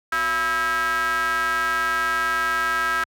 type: ring-modulated tone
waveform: square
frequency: 155.56 Hz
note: D#3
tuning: in tune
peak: -18 dBFS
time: 0.12-3.04 s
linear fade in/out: 5 ms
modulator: 1460 Hz
effects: high-pass 60 Hz 12 dB/octave